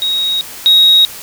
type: tone pair in turn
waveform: sine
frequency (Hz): 3784 / 3784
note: A#7 / A#7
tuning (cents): +25 / +25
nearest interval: unison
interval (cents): 0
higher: neither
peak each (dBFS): -12 / -3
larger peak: second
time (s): 0.02-0.41 / 0.66-1.05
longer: neither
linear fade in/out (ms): 0
effects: tanh soft clip ceiling -1 dBFS + white hiss -30 dBFS RMS until 1.22 s